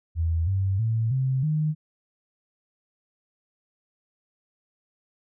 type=tone with pitch steps; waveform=sine; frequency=82.41 / 96.32 / 112.58 / 131.58 / 153.78 Hz; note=E2 / G2 / A2 / C3 / D#3; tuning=0 / -30 / +40 / +10 / -20 cents; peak=-21 dBFS; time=0.15-1.75 s; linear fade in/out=50 ms; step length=320 ms; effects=none